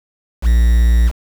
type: tone with quantisation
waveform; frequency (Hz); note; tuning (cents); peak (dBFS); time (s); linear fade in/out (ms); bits
triangle; 58.27; A#1; 0; -6; 0.42-1.12; 50; 5
effects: none